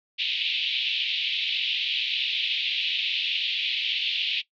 white band-pass noise, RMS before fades -27 dBFS, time 0.18-4.42 s, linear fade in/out 20 ms, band 2500 to 3700 Hz, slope 48 dB/octave, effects noise-tail reverb RT60 0.1 s tail -18 dB re dry

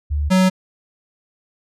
sine / square tone pair in turn, 73.42 / 186.46 Hz, D2 / F#3, 0 / +14 cents, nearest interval octave + major third, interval 1614 cents, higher second, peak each -17 / -12 dBFS, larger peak second, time 0.1-0.3 / 0.3-0.5 s, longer neither, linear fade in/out 20 ms, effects low-pass 10000 Hz 12 dB/octave

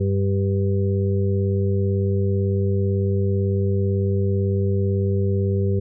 harmonic tone, 98 Hz, G2, in tune, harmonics 1 / 2 / 4 / 5, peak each -19 / -26 / -25 / -31 dBFS, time 0-5.8 s, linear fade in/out 10 ms, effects none

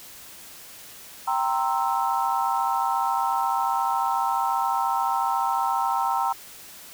sine chord, C dominant seventh, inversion second, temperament equal, 784 / 932.3 / 1046.5 / 1318.5 Hz, G5 / Bb5 / C6 / E6, 0 / 0 / 0 / 0 cents, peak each -26 / -25 / -29 / -29 dBFS, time 1.27-6.33 s, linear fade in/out 10 ms, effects white hiss -44 dBFS RMS until 6.93 s

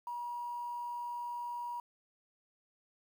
sine tone with quantisation, 960 Hz, B5, 49 cents flat, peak -37 dBFS, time 0.07-1.8 s, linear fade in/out 2 ms, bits 10, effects none

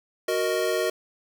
square chord, D# minor, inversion first, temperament equal, 370 / 466.2 / 622.3 Hz, F#4 / A#4 / D#5, 0 / 0 / 0 cents, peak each -28 dBFS, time 0.28-0.9 s, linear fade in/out 5 ms, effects none

